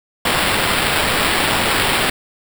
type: noise with sample-and-hold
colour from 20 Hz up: blue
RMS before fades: -17 dBFS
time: 0.25-2.1 s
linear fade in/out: 5 ms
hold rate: 6300 Hz
effects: none